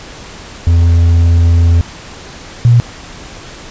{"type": "tone pair in turn", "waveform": ["triangle", "sine"], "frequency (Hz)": [84.6, 119.13], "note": ["E2", "A#2"], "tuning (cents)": [45, 38], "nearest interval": "tritone", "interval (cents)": 593, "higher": "second", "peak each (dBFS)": -3, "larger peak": "neither", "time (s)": [[0.67, 1.81], [2.65, 2.8]], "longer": "first", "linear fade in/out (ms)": 0, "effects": ["pink hiss -31 dBFS RMS until 3.7 s", "resampled to 16000 Hz"]}